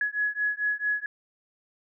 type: beating tone pair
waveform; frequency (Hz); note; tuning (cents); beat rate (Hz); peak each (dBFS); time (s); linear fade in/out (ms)
sine; 1683 / 1687.5; G#6 / G#6; +23 / +27; 4.5; -28; 0.01-1.06; 2
effects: none